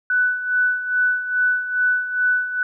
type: tone with tremolo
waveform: sine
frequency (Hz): 1491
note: F#6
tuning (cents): +13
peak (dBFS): -14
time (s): 0.1-2.63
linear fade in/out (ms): 2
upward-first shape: sine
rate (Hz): 2.4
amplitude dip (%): 70
effects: none